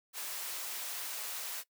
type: high-pass noise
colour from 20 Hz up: white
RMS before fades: -40 dBFS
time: 0.13-1.64 s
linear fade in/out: 50 ms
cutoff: 560 Hz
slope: 12 dB/octave
effects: noise-tail reverb RT60 0.1 s tail -19 dB re dry